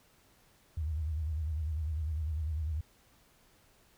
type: tone with vibrato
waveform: sine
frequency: 77.78 Hz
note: D#2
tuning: in tune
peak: -31 dBFS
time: 0.77-2.81 s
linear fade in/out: 5 ms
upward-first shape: square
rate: 10 Hz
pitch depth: 85 cents each way
effects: pink hiss -65 dBFS RMS until 3.97 s